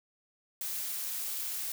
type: noise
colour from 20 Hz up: blue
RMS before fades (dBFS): -36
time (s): 0.61-1.72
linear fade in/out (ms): 2
effects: none